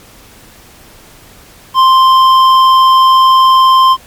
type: tone with hard clipping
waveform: sine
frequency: 1046.5 Hz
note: C6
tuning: in tune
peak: -5 dBFS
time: 1.74-3.97 s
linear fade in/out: 50 ms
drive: 8 dB
effects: pink hiss -39 dBFS RMS until 4.06 s + MP3 96 kbps